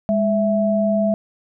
sine tone pair together, 205.4 / 659.3 Hz, G#3 / E5, -19 / 0 cents, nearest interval octave + minor sixth, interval 2019 cents, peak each -18 / -18 dBFS, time 0.09-1.14 s, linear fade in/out 0 ms, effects none

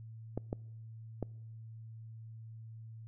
clicks, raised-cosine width 2 ms, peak -22 dBFS, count 3, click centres 0.376 / 0.529 / 1.227 s, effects noise-tail reverb RT60 1.0 s tail -25 dB re dry + added 112 Hz sine -46 dBFS peak until 3.07 s

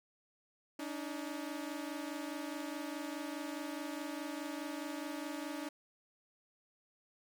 sawtooth tone pair together, 286.3 / 311.1 Hz, D4 / D#4, -44 / 0 cents, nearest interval minor second, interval 144 cents, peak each -38 / -39 dBFS, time 0.79-5.69 s, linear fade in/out 5 ms, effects none

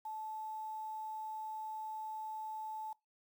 sine tone with quantisation, 870 Hz, A5, 20 cents flat, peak -40 dBFS, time 0.05-2.93 s, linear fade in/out 5 ms, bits 10, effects noise-tail reverb RT60 0.2 s tail -22 dB re dry

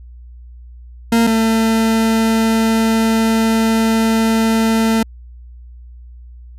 40% pulse tone pair in turn, 230 / 224 Hz, A#3 / A3, -23 / +31 cents, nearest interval unison, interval 46 cents, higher first, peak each -9 / -11 dBFS, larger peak first, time 1.12-1.27 / 1.27-5.03 s, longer second, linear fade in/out 5 ms, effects added 60 Hz sine -34 dBFS peak until 6.58 s + resampled to 32000 Hz

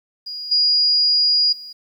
sine tone with level steps, 4875 Hz, D#8, 36 cents flat, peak -27 / -13 / -33 dBFS, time 0.26-1.73 s, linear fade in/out 10 ms, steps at 0.51 / 1.52 s, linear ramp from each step 10 ms, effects 9-bit

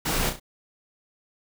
pink noise with echo, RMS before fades -26 dBFS, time 0.05-0.3 s, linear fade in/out 10 ms, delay 33 ms, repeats 3, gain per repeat -7 dB, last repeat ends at 0.399 s, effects none

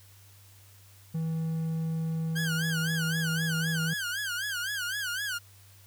triangle tone, 161.8 Hz, E3, 32 cents flat, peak -26 dBFS, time 1.14-3.94 s, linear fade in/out 10 ms
sawtooth tone with vibrato, 1545 Hz, G6, 26 cents flat, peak -27 dBFS, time 2.35-5.39 s, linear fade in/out 20 ms, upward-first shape sine, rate 3.9 Hz, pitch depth 160 cents each way
effects added 98 Hz sine -54 dBFS peak until 5.86 s + white hiss -58 dBFS RMS until 5.86 s

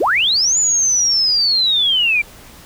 sine linear two-way sweep, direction up then down, 252.5 to 7040 to 2309 Hz, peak -12 dBFS, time 0-2.22 s, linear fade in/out 10 ms, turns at 0.58 s, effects pink hiss -41 dBFS RMS until 2.65 s

